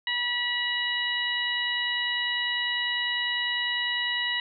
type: harmonic tone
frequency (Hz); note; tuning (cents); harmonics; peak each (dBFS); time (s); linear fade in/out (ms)
970; B5; -31; 1 / 2 / 3 / 4; -38 / -28 / -30 / -32; 0.07-4.4; 2
effects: none